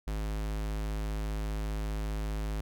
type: tone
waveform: square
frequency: 52.5 Hz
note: G#1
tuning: 19 cents sharp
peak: -32 dBFS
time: 0.07-2.61 s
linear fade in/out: 5 ms
effects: none